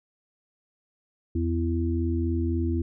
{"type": "harmonic tone", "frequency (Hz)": 83.8, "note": "E2", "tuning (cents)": 29, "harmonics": [1, 3, 4], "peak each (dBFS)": [-25, -30, -29], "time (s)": [1.35, 2.82], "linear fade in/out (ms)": 5, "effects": []}